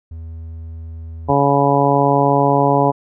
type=tone; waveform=triangle; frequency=81.4 Hz; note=E2; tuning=21 cents flat; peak=-26 dBFS; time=0.11-1.32 s; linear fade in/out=5 ms
type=harmonic tone; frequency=140.7 Hz; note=C#3; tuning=26 cents sharp; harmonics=1 / 2 / 3 / 4 / 5 / 6 / 7; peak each=-19 / -19 / -19 / -19 / -19 / -19 / -19 dBFS; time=1.28-2.92 s; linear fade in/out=20 ms
effects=none